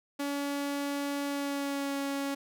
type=tone with pitch glide; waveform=sawtooth; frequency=283.5 to 278.3 Hz; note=C#4 to C#4; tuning=+39 to +7 cents; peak=-27 dBFS; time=0.19-2.35 s; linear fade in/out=10 ms; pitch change=-32 cents; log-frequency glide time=1.26-1.98 s; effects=none